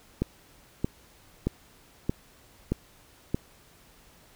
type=click train; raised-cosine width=3 ms; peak=-12 dBFS; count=6; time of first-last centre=0.22-3.345 s; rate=1.6 Hz; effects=pink hiss -57 dBFS RMS until 4.35 s